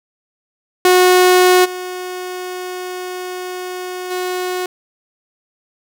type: tone with level steps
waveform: sawtooth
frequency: 364.7 Hz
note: F#4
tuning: 25 cents flat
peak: -4 / -20 / -15 dBFS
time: 0.85-4.66 s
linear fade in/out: 2 ms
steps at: 1.64 / 4.1 s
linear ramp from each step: 20 ms
effects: 7-bit